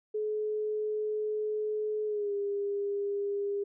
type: tone with pitch glide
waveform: sine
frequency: 426.5 to 403.7 Hz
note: G#4 to G#4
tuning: +46 to -49 cents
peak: -29 dBFS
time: 0.14-3.64 s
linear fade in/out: 10 ms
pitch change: -95 cents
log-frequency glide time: 2.06-2.33 s
effects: none